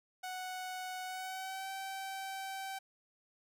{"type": "tone with pitch glide", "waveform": "sawtooth", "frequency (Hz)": [740, 772.8], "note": ["F#5", "G5"], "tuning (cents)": [0, -25], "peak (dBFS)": -36, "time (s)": [0.23, 2.79], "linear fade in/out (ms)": 10, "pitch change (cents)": 75, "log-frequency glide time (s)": [1.05, 1.7], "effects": []}